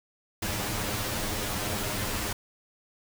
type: noise with comb filter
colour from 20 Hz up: pink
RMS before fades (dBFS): -31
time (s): 0.42-2.33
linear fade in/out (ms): 5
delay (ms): 9.7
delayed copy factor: +0.85
effects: none